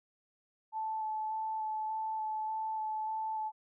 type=tone with vibrato; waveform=sine; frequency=872 Hz; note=A5; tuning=16 cents flat; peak=-33 dBFS; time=0.72-3.52 s; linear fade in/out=50 ms; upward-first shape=square; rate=1.7 Hz; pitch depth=10 cents each way; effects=none